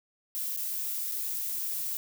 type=noise with dropouts; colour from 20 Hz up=violet; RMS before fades=-33 dBFS; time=0.35-1.97 s; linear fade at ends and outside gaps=0 ms; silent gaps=0.564-0.573 / 1.115-1.12 s; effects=none